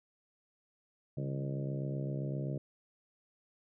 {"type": "harmonic tone with a mistuned harmonic", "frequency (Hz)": 67.7, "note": "C#2", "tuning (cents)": -40, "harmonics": [2, 3, 4, 5, 6, 7, 8, 9], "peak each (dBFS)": [-35, -44, -46, -45, -49, -50, -49, -48], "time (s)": [1.17, 2.58], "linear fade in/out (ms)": 5, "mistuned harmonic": 2, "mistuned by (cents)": 75, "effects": []}